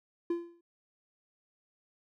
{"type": "tone with exponential decay", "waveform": "triangle", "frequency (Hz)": 342.4, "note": "F4", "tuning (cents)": -34, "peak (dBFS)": -24, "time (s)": [0.3, 0.61], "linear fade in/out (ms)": 5, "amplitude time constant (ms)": 67, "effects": []}